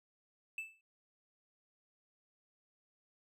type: tone with exponential decay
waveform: triangle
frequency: 2637 Hz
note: E7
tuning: in tune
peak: -34 dBFS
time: 0.58-0.81 s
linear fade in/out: 2 ms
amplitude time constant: 49 ms
effects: none